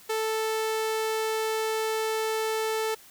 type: tone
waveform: sawtooth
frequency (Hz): 440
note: A4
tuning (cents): 0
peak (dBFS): -22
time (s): 0.09-2.95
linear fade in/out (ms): 10
effects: white hiss -52 dBFS RMS until 3.1 s